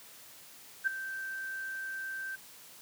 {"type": "tone with ADSR envelope", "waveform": "sine", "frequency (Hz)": 1562, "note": "G6", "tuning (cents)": -7, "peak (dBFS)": -23, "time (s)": [0.84, 2.36], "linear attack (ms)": 31, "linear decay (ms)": 9, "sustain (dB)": -13, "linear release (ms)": 12, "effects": ["white hiss -53 dBFS RMS until 2.81 s", "high-pass 80 Hz 12 dB/octave"]}